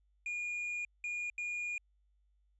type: tone bursts at uneven times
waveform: triangle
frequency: 2432 Hz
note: D#7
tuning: 40 cents flat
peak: -34 dBFS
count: 3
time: 0.26-0.85 / 1.04-1.3 / 1.38-1.78 s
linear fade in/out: 2 ms
effects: added 50 Hz sine -69 dBFS peak until 2.59 s + resampled to 24000 Hz